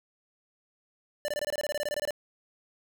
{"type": "tone bursts", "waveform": "square", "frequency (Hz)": 590, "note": "D5", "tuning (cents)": 8, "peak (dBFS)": -29, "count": 16, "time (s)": [1.25, 2.107], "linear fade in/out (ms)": 0, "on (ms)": 32, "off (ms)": 23, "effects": []}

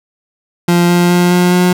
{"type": "tone with pitch steps", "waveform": "30% pulse", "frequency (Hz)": [173.7, 175.21, 176.74, 178.27, 179.83], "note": ["F3", "F3", "F3", "F3", "F#3"], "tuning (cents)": [-9, 6, 21, 36, -49], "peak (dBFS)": -5, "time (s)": [0.68, 1.73], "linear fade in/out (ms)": 5, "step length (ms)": 210, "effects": []}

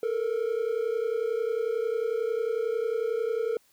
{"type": "tone pair together", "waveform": "triangle", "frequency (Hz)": [440.1, 471.2], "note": ["A4", "A#4"], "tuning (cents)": [0, 19], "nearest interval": "minor second", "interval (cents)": 119, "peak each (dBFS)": -26, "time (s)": [0.03, 3.57], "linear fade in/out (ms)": 2, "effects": ["tanh soft clip ceiling -17 dBFS", "white hiss -64 dBFS RMS until 3.72 s"]}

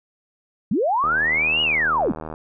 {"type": "linear two-way sweep", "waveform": "sine", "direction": "up then down", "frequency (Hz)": [160.2, 2936, 160.2], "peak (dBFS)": -17, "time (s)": [0.71, 2.12], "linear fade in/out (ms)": 5, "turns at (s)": 1.62}
{"type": "click train", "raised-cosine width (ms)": 1, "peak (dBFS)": -18, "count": 103, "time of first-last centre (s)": [1.04, 2.339], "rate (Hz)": 78.5}
{"effects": []}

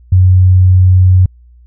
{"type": "tone", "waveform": "sine", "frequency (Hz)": 92.2, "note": "F#2", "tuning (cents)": -6, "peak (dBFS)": -3, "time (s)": [0.12, 1.26], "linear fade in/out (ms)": 5, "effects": ["added 60 Hz sine -38 dBFS peak until 1.66 s"]}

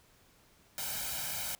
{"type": "noise with comb filter", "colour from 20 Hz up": "white", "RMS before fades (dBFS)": -37, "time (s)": [0.78, 1.55], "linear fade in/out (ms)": 0, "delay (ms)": 1.3, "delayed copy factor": 0.8, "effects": ["pink hiss -64 dBFS RMS until 1.59 s"]}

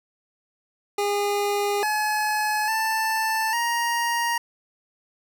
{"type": "tone with pitch steps", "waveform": "25% pulse", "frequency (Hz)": [407.8, 851, 884, 940], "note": ["G#4", "G#5", "A5", "A#5"], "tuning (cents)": [-32, 42, 8, 14], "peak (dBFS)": -18, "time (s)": [0.98, 4.38], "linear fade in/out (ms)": 5, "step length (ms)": 850, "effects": []}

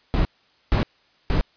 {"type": "noise bursts", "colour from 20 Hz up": "brown", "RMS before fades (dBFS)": -19, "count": 3, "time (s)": [0.14, 1.41], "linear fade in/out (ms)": 0, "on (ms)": 110, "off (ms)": 470, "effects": ["white hiss -60 dBFS RMS until 1.56 s", "resampled to 11025 Hz"]}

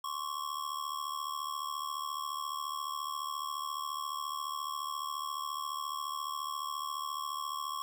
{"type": "ring-modulated tone", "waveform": "square", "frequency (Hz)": 1096, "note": "C#6", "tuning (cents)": -20, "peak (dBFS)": -33, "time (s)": [0.04, 7.82], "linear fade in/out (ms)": 0, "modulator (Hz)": 37.2, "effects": []}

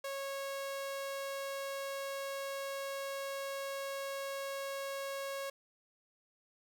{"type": "tone", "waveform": "sawtooth", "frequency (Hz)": 550, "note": "C#5", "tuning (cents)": -14, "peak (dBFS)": -34, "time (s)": [0.04, 5.5], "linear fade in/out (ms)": 5, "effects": []}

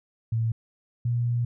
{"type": "tone pair in turn", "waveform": "sine", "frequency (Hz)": [113.4, 119.66], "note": ["A#2", "A#2"], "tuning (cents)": [-47, 46], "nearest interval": "minor second", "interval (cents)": 93, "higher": "second", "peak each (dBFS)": -22, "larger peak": "neither", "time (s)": [[0.32, 0.52], [1.05, 1.45]], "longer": "second", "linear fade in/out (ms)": 5, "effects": []}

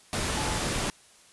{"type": "tone in noise", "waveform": "sine", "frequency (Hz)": 860, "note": "A5", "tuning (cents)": -40, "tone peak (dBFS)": -36, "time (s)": [0.37, 0.58], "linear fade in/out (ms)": 0, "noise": "pink", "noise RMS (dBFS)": -29, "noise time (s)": [0.13, 0.9], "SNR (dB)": -10, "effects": ["white hiss -56 dBFS RMS until 1.32 s", "resampled to 24000 Hz"]}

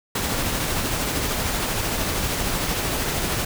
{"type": "noise with tremolo", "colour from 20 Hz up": "pink", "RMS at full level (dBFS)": -23, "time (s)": [0.15, 3.45], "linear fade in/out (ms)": 5, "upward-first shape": "triangle", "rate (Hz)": 13, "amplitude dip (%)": 30, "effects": []}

